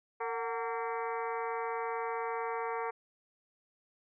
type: harmonic tone with a mistuned harmonic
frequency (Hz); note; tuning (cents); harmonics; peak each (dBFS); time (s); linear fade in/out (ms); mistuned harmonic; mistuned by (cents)
228.9; A#3; -31; 2 / 3 / 4 / 5 / 6 / 7 / 8 / 9 / 10; -37 / -42 / -38 / -41 / -46 / -49 / -49 / -48 / -51; 0.2-2.91; 10; 3; +130
effects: none